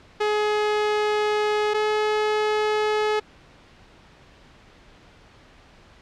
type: tone pair in turn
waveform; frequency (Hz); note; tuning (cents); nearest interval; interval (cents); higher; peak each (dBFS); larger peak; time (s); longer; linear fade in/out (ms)
sawtooth; 421.8 / 426; G#4 / G#4; +27 / +44; unison; 17; second; -16; neither; 0.2-1.74 / 1.74-3.2; first; 10
effects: pink hiss -51 dBFS RMS until 6.01 s + low-pass 4000 Hz 12 dB/octave